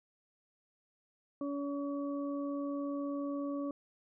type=harmonic tone; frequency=283.4 Hz; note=C#4; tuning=38 cents sharp; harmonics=1 / 2 / 4; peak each=-35 / -41 / -47 dBFS; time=1.41-3.71 s; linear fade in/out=2 ms; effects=none